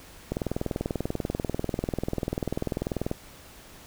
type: click train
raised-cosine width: 2 ms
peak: -14 dBFS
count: 58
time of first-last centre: 0.32-3.114 s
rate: 20.4 Hz
effects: pink hiss -49 dBFS RMS until 3.86 s